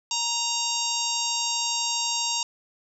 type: harmonic tone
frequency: 932.3 Hz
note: A#5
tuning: in tune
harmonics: 1 / 3 / 4 / 5 / 6 / 7 / 8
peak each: -32 / -32 / -32 / -32 / -32 / -32 / -32 dBFS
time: 0.11-2.43 s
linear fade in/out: 2 ms
effects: 9-bit